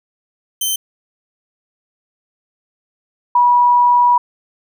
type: tone pair in turn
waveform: 10% pulse / sine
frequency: 3096 / 971.8 Hz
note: G7 / B5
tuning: -22 / -28 cents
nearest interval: octave + minor sixth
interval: 2006 cents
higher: first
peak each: -8 dBFS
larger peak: neither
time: 0.61-0.76 / 3.35-4.18 s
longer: second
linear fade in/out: 5 ms
effects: none